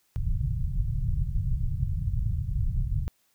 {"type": "low-pass noise", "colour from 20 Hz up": "pink", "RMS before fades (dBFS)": -27, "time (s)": [0.16, 3.08], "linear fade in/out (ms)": 0, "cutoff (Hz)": 150, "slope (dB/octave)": 48, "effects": ["white hiss -69 dBFS RMS until 3.34 s"]}